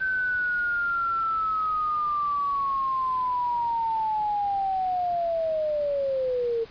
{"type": "linear sweep", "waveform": "sine", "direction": "down", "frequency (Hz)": [1539, 450], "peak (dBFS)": -23, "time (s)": [0, 6.65], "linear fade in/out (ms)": 20, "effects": ["pink hiss -48 dBFS RMS until 6.7 s", "resampled to 11025 Hz"]}